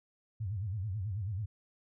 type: tone with vibrato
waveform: sine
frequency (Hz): 100.4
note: G2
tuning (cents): +42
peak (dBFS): -33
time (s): 0.4-1.46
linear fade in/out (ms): 10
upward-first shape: sine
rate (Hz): 9.2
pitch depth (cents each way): 200
effects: none